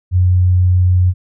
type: tone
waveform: sine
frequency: 90.7 Hz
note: F#2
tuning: 34 cents flat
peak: -8 dBFS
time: 0.11-1.14 s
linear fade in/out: 50 ms
effects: none